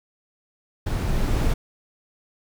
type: noise with level ramp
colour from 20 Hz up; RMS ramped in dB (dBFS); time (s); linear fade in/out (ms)
brown; -24 to -20; 0.86-1.54; 10
effects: none